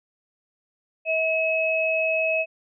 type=tone pair together; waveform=sine; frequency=642 / 2568 Hz; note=E5 / E7; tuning=-46 / -46 cents; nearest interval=2 octaves; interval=2400 cents; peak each=-23 dBFS; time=1.05-2.46 s; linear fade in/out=50 ms; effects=none